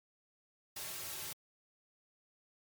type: noise with comb filter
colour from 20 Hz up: white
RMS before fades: -43 dBFS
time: 0.76-1.33 s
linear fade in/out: 5 ms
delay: 4.1 ms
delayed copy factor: -1
effects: MP3 96 kbps